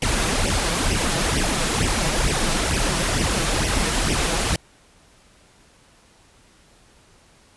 pink noise with flanger, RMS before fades -21 dBFS, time 0.02-4.56 s, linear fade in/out 2 ms, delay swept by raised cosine 0.35 to 6.15 ms, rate 2.2 Hz, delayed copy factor +0.75, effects pink hiss -54 dBFS RMS until 7.56 s + resampled to 24000 Hz

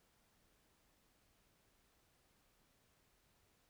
silence, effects pink hiss -75 dBFS RMS until 3.69 s

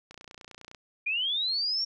click train, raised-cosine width 0.2 ms, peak -28 dBFS, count 20, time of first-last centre 0.11-0.748 s, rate 29.8 Hz
sine linear sweep, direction up, 2376 to 5588 Hz, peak -26 dBFS, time 1.06-1.85 s, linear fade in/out 10 ms
effects none

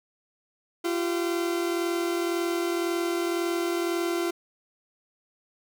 40% pulse tone pair together, 342.4 / 384.3 Hz, F4 / G4, -34 / -34 cents, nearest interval major second, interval 200 cents, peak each -25 / -32 dBFS, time 0.84-4.31 s, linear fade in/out 10 ms, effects none

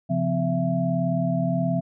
sine tone cluster, 134.5 / 173.3 / 255.1 / 667 Hz, C3 / F3 / C4 / E5, +48 / -13 / -44 / +20 cents, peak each -27 / -24 / -28 / -27 dBFS, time 0.09-1.81 s, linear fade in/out 20 ms, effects none

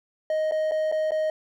triangle tone with dropouts, 624 Hz, D#5, 5 cents sharp, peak -20 dBFS, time 0.3-1.3 s, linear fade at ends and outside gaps 2 ms, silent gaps 0.512-0.52 / 0.712-0.718 / 0.916-0.923 / 1.108-1.118 s, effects none

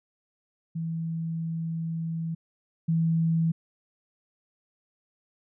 sine tone pair in turn, 163.9 / 163.9 Hz, E3 / E3, -10 / -10 cents, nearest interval unison, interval 0 cents, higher neither, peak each -28 / -21 dBFS, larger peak second, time 0.75-2.35 / 2.88-3.52 s, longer first, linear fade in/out 10 ms, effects none

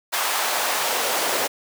pink noise with high-pass filter sweep, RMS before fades -23 dBFS, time 0.12-1.48 s, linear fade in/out 20 ms, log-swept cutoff 920 to 490 Hz, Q 1.3, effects none

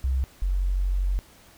sine tone pair in turn, 65.41 / 46.25 Hz, C2 / F#1, 0 / 0 cents, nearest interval tritone, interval 600 cents, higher first, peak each -21 dBFS, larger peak neither, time 0.04-0.24 / 0.42-1.19 s, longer second, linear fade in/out 0 ms, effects pink hiss -53 dBFS RMS until 1.57 s

